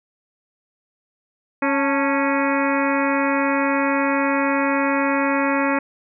harmonic tone with a mistuned harmonic, 276.3 Hz, C#4, 6 cents flat, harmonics 1 / 2 / 3 / 4 / 5 / 6 / 7 / 8 / 9, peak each -21 / -24 / -26 / -27 / -28 / -29 / -29 / -30 / -31 dBFS, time 1.62-5.79 s, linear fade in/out 5 ms, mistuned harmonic 3, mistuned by +100 cents, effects none

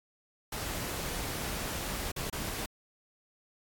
pink noise with dropouts, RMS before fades -36 dBFS, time 0.52-2.66 s, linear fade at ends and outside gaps 5 ms, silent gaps 2.117-2.162 / 2.3-2.326 s, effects AAC 64 kbps

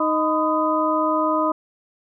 harmonic tone with a mistuned harmonic, 311.1 Hz, D#4, in tune, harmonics 1 / 2 / 3 / 4, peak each -23 / -23 / -23 / -23 dBFS, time 0-1.52 s, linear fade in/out 5 ms, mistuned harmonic 3, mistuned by +130 cents, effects none

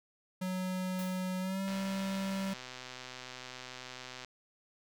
square tone with pitch glide, 185 to 193.75 Hz, F#3 to G3, 0 to -20 cents, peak -34 dBFS, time 0.41-2.54 s, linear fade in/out 10 ms, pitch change +80 cents, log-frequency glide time 1.4-1.61 s
white noise with exponential decay, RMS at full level -45 dBFS, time 0.99-1.4 s, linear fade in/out 0 ms, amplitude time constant 89 ms
click train, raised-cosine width 0.2 ms, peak -27 dBFS, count 327, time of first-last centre 1.68-4.247 s, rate 127 Hz
effects none

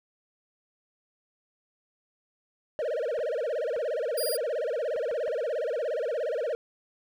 triangle tone with vibrato, 539 Hz, C#5, 49 cents flat, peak -25 dBFS, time 2.79-6.55 s, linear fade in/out 0 ms, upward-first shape sine, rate 17 Hz, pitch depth 290 cents each way
clicks, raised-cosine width 0.5 ms, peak -30 dBFS, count 5, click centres 3.19 / 3.764 / 4.962 / 5.113 / 5.279 s
15% pulse tone, 4826 Hz, D8, 46 cents sharp, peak -24 dBFS, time 4.17-4.37 s, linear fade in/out 10 ms
effects none

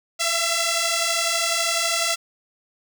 5% pulse beating tone pair, 666 / 678 Hz, E5 / E5, +18 / +49 cents, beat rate 12 Hz, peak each -12 dBFS, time 0.19-2.16 s, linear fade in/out 20 ms, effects none

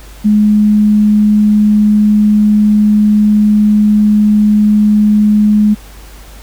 sine tone, 210.3 Hz, G#3, 22 cents sharp, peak -5 dBFS, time 0.24-5.75 s, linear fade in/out 20 ms, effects added 50 Hz sine -32 dBFS peak until 6.42 s + pink hiss -38 dBFS RMS until 6.42 s

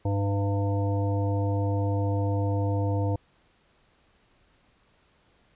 harmonic tone with a mistuned harmonic, 100.4 Hz, G2, 42 cents sharp, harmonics 1 / 3 / 5 / 7 / 9, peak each -24 / -32 / -33 / -37 / -38 dBFS, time 0.05-3.16 s, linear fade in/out 5 ms, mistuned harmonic 7, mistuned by -39 cents, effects pink hiss -64 dBFS RMS until 5.55 s + resampled to 8000 Hz

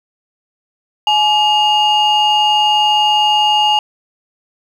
sine tone pair together, 845.5 / 2844 Hz, G#5 / F7, +31 / +31 cents, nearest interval octave + major sixth, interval 2100 cents, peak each -10 / -11 dBFS, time 1.07-3.79 s, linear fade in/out 2 ms, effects tanh soft clip ceiling -6 dBFS + 7-bit

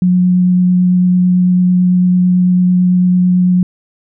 sine tone with vibrato, 180.8 Hz, F#3, 40 cents flat, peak -7 dBFS, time 0.02-3.63 s, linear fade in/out 2 ms, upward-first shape triangle, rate 9 Hz, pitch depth 10 cents each way, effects none

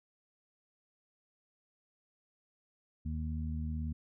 harmonic tone, 78.1 Hz, D#2, 7 cents sharp, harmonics 1 / 2 / 3, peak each -35 / -42 / -41 dBFS, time 3.05-3.93 s, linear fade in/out 10 ms, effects none

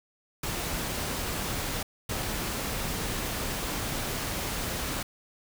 pink noise bursts at uneven times, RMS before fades -32 dBFS, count 2, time 0.43-1.83 / 2.09-5.03 s, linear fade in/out 5 ms, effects none

